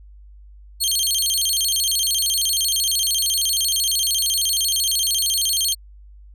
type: tone with vibrato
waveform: 20% pulse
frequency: 3707 Hz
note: A#7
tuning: 10 cents flat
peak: -12 dBFS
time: 0.8-5.75 s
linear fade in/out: 20 ms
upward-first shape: square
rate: 13 Hz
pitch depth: 270 cents each way
effects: added 50 Hz sine -41 dBFS peak until 6.34 s